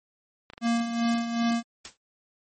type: clicks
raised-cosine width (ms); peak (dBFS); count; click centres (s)
0.3; -26; 4; 0.501 / 0.535 / 0.579 / 0.671
type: tone with tremolo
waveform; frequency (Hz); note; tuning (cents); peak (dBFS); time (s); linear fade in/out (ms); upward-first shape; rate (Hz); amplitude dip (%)
square; 233.1; A#3; 0; -22; 0.61-1.63; 50; sine; 2.6; 60
type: noise with exponential decay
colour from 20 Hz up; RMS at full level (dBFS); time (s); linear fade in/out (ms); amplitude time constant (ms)
white; -34; 1.85-1.97; 0; 26
effects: MP3 32 kbps